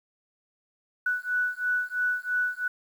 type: beating tone pair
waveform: sine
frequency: 1480 / 1483 Hz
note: F#6 / F#6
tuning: 0 / +4 cents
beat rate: 3 Hz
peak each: -28 dBFS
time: 1.06-2.68 s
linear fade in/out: 5 ms
effects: 9-bit